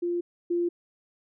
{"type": "tone pair in turn", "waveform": "sine", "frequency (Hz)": [348, 346.6], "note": ["F4", "F4"], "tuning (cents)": [-6, -13], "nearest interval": "unison", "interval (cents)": 7, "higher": "first", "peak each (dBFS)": [-25, -23], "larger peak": "second", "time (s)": [[0.02, 0.21], [0.5, 0.69]], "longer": "neither", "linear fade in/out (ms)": 10, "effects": []}